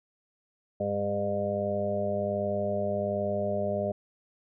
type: harmonic tone with a mistuned harmonic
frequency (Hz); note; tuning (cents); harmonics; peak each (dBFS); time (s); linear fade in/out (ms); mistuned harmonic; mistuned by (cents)
101.3; G#2; -43; 1 / 2 / 4 / 5 / 6 / 7; -37 / -34 / -35 / -38 / -29 / -39; 0.8-3.92; 5; 1; -23
effects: none